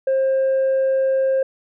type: tone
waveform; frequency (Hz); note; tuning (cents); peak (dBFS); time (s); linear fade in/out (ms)
sine; 532; C5; +29; -13; 0.07-1.43; 5
effects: tanh soft clip ceiling -14 dBFS